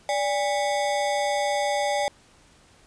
square ring-modulated tone, 699 Hz, F5, 1 cent sharp, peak -20 dBFS, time 0.09-2.08 s, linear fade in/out 0 ms, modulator 117 Hz, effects pink hiss -56 dBFS RMS until 2.86 s + resampled to 22050 Hz

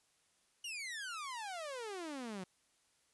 sawtooth exponential sweep, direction down, 2938 to 178 Hz, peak -38 dBFS, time 0.64-2.44 s, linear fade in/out 5 ms, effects white hiss -74 dBFS RMS until 3.13 s + resampled to 24000 Hz

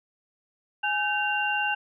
sine tone cluster, 832 / 1538 / 2778 Hz, G#5 / G6 / F7, +3 / -33 / -10 cents, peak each -28 dBFS, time 0.83-1.75 s, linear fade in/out 10 ms, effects none

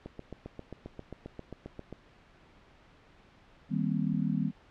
click train, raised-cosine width 2 ms, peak -27 dBFS, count 15, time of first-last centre 0.06-1.927 s, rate 7.5 Hz
sine chord, C minor seventh, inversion first, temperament just, 156.98 / 196.22 / 235.5 / 261.6 Hz, Eb3 / G3 / Bb3 / C4, +16 / +2 / +18 / 0 cents, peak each -32 / -31 / -34 / -35 dBFS, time 3.69-4.52 s, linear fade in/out 50 ms
effects pink hiss -59 dBFS RMS until 4.7 s + low-pass 3000 Hz 12 dB/octave

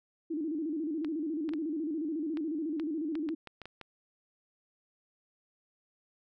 sine tone with vibrato, 310.8 Hz, D#4, 2 cents flat, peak -31 dBFS, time 0.3-3.35 s, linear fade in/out 10 ms, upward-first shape square, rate 14 Hz, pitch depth 100 cents each way
clicks, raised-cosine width 0.3 ms, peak -28 dBFS, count 11, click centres 1.047 / 1.491 / 1.536 / 2.372 / 2.798 / 3.154 / 3.289 / 3.473 / 3.617 / 3.656 / 3.813 s
effects none

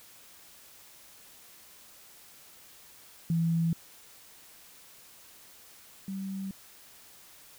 sine tone pair in turn, 165.9 / 193.31 Hz, E3 / G3, +11 / -24 cents, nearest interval minor third, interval 265 cents, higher second, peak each -24 / -33 dBFS, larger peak first, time 3.3-3.73 / 6.08-6.51 s, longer neither, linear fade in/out 2 ms, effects white hiss -54 dBFS RMS until 7.58 s

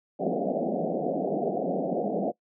white band-pass noise, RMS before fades -28 dBFS, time 0.19-2.32 s, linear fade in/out 20 ms, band 160 to 740 Hz, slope 96 dB/octave, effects noise-tail reverb RT60 0.1 s tail -21 dB re dry

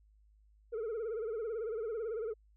sine tone with vibrato, 446.8 Hz, A4, 27 cents sharp, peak -32 dBFS, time 0.72-2.34 s, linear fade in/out 20 ms, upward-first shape sine, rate 18 Hz, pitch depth 110 cents each way, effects tanh soft clip ceiling -34 dBFS + added 52 Hz sine -62 dBFS peak until 2.56 s

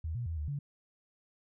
sine tone with pitch steps, 80.1 / 120.3 / 82.2 / 75.1 / 142.6 Hz, E2 / B2 / E2 / D2 / C#3, -49 / -45 / -4 / +39 / +49 cents, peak -33 dBFS, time 0.04-0.59 s, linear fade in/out 5 ms, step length 110 ms, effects none

